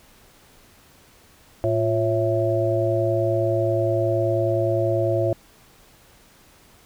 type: harmonic tone with a mistuned harmonic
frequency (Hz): 110.2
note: A2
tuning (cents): +3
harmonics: 1 / 3 / 5 / 6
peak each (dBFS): -24 / -24 / -24 / -24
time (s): 1.64-5.33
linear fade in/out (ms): 0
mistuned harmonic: 3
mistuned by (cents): +97
effects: pink hiss -53 dBFS RMS until 6.85 s